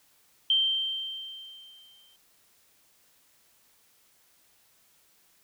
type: tone with exponential decay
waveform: sine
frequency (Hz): 3136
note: G7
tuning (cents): 0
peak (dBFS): -19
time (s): 0.5-2.16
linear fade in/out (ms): 2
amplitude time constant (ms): 360
effects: white hiss -64 dBFS RMS until 5.43 s